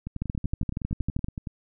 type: two click trains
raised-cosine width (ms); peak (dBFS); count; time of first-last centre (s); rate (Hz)
5; -15 / -20; 14 / 16; 0.22-1.244 / 0.07-1.472; 12.7 / 10.7
effects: none